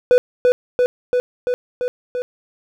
triangle tone with echo, 495.6 Hz, B4, 6 cents sharp, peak -6 dBFS, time 0.11-0.18 s, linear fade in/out 0 ms, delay 340 ms, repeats 6, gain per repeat -2 dB, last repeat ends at 2.22 s, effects none

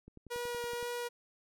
click train, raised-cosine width 3 ms, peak -38 dBFS, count 9, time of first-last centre 0.08-0.828 s, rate 10.7 Hz
sawtooth tone with vibrato, 480 Hz, B4, 49 cents flat, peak -32 dBFS, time 0.3-1.09 s, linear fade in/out 20 ms, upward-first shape sine, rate 2 Hz, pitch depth 9 cents each way
effects none

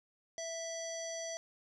square tone with low-pass filter, 659.3 Hz, E5, in tune, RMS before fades -41 dBFS, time 0.38-1.37 s, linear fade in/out 0 ms, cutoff 6000 Hz, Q 6.7, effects none

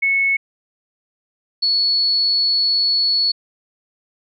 sine tone pair in turn, 2201 / 4402 Hz, C#7 / C#8, -13 / -13 cents, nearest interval octave, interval 1200 cents, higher second, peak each -14 dBFS, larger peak neither, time 0.02-0.37 / 1.62-3.32 s, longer second, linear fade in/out 10 ms, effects none

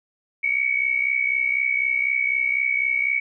sine tone pair together, 2217 / 2281 Hz, C#7 / C#7, 0 / +49 cents, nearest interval unison, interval 49 cents, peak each -22 dBFS, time 0.43-3.2 s, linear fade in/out 10 ms, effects none

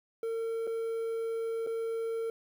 triangle tone with dropouts, 454.3 Hz, A#4, 45 cents flat, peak -29 dBFS, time 0.23-2.3 s, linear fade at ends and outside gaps 2 ms, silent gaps 0.67-0.674 / 1.665-1.671 s, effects 10-bit

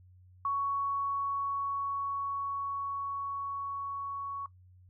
sine tone with level ramp, 1115 Hz, C#6, 10 cents sharp, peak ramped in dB -28 to -35 dBFS, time 0.45-4.46 s, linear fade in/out 2 ms, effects noise-tail reverb RT60 0.1 s tail -18 dB re dry + added 91 Hz sine -55 dBFS peak until 4.89 s

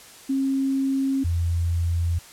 sine tone pair in turn, 270 / 85.04 Hz, C#4 / F2, -45 / -46 cents, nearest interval octave + minor sixth, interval 2001 cents, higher first, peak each -20 dBFS, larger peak neither, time 0.29-1.24 / 1.24-2.19 s, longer neither, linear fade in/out 10 ms, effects white hiss -46 dBFS RMS until 2.32 s + low-pass 11000 Hz 12 dB/octave

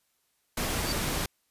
pink noise, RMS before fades -30 dBFS, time 0.57-1.26 s, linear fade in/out 5 ms
sine tone with exponential growth, 4614 Hz, D8, 31 cents flat, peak -28 dBFS, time 0.75-0.92 s, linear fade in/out 2 ms, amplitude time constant 36 ms
effects white hiss -73 dBFS RMS until 1.5 s + resampled to 32000 Hz

